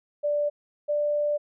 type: tone pair in turn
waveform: sine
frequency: 587 / 589.8 Hz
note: D5 / D5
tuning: -1 / +7 cents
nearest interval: unison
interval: 8 cents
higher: second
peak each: -22 dBFS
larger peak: neither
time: 0.23-0.5 / 0.88-1.38 s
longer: second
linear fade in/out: 20 ms
effects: none